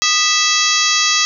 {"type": "harmonic tone with a mistuned harmonic", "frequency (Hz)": 657, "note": "E5", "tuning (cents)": -6, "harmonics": [2, 3, 4, 5, 6, 7, 8, 9, 10], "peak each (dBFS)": [-21, -21, -21, -21, -21, -21, -21, -21, -21], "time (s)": [0.02, 1.25], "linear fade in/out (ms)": 0, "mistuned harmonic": 2, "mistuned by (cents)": -110, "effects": []}